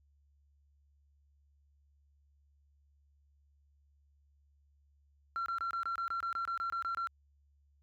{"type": "tone bursts", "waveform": "sine", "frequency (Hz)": 1363, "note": "F6", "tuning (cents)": -43, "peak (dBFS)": -31, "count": 14, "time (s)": [5.36, 7.072], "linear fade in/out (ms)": 0, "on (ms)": 100, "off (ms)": 24, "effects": ["tanh soft clip ceiling -31 dBFS", "added 71 Hz sine -66 dBFS peak until 7.82 s"]}